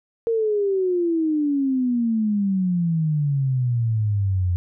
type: exponential sweep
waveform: sine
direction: down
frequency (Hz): 464.2 to 87.2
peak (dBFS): -18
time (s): 0.27-4.56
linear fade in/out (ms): 0
effects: none